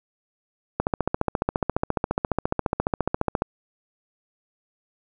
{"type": "click train", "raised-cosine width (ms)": 1, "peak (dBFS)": -7, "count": 39, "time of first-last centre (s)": [0.8, 3.421], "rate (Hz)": 14.5, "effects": []}